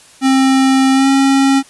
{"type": "tone with pitch glide", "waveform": "square", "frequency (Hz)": [265.8, 271.7], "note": ["C4", "C#4"], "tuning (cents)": [27, -35], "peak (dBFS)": -9, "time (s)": [0.21, 1.63], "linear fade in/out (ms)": 50, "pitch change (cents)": 38, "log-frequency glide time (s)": [0.93, 1.08], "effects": ["white hiss -43 dBFS RMS until 1.69 s", "resampled to 24000 Hz"]}